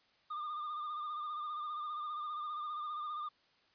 triangle tone with vibrato, 1208 Hz, D6, 48 cents sharp, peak -36 dBFS, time 0.3-3.29 s, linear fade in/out 10 ms, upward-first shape sine, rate 15 Hz, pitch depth 42 cents each way, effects white hiss -70 dBFS RMS until 3.74 s + resampled to 11025 Hz

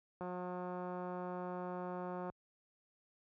click train, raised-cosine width 1 ms, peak -30 dBFS, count 377, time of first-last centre 0.21-2.299 s, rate 180 Hz, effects high-pass 60 Hz 12 dB/octave

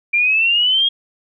sine exponential sweep, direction up, 2361 to 3280 Hz, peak -12 dBFS, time 0.13-0.89 s, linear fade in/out 10 ms, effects none

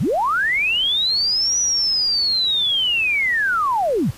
sine linear two-way sweep, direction up then down, 87.31 to 5920 to 87.31 Hz, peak -16 dBFS, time 0-4.11 s, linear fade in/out 10 ms, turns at 1.59 s, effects pink hiss -42 dBFS RMS until 4.17 s + resampled to 32000 Hz

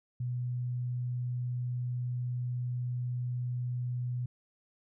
sine tone, 123.47 Hz, B2, in tune, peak -31 dBFS, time 0.2-4.26 s, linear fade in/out 5 ms, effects none

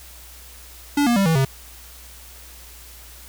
square tone with pitch steps, 287.8 / 237.9 / 196.57 / 162.46 / 134.26 Hz, D4 / A#3 / G3 / E3 / C3, -35 / +35 / +5 / -25 / +45 cents, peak -16 dBFS, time 0.97-1.45 s, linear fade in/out 5 ms, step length 96 ms, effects added 60 Hz sine -44 dBFS peak until 3.28 s + white hiss -44 dBFS RMS until 3.28 s

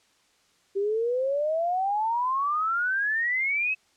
sine exponential sweep, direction up, 387.6 to 2600 Hz, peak -23 dBFS, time 0.75-3.75 s, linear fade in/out 20 ms, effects white hiss -64 dBFS RMS until 3.96 s + low-pass 7000 Hz 12 dB/octave

